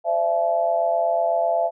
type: tone cluster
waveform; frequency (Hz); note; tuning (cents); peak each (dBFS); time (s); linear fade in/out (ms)
sine; 520 / 606 / 674 / 858; C5 / D#5 / E5 / A5; -11 / -46 / +38 / -44; -28 / -28 / -19 / -28; 0.04-1.71; 50
effects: none